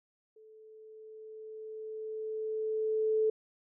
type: tone with level ramp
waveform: sine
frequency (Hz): 436.2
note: A4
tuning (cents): -15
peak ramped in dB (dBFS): -54 to -24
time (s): 0.36-3.3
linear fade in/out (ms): 5
effects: none